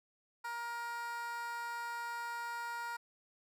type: tone with high-pass filter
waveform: 15% pulse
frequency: 471.3 Hz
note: A#4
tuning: 19 cents sharp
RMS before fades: -41 dBFS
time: 0.44-2.97 s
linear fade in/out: 10 ms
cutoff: 1100 Hz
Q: 9.1
effects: none